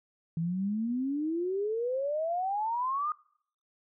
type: exponential sweep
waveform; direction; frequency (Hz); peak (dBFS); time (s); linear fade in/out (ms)
sine; up; 160.6 to 1244.5; -28; 0.37-3.12; 2
effects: noise-tail reverb RT60 0.6 s tail -23 dB re dry